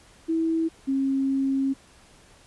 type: tone pair in turn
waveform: sine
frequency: 325.7 / 270.3 Hz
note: E4 / C#4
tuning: -21 / -44 cents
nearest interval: minor third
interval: 323 cents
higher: first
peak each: -21 dBFS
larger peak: neither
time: 0.28-0.69 / 0.87-1.74 s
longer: second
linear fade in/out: 20 ms
effects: pink hiss -54 dBFS RMS until 2.46 s + resampled to 24000 Hz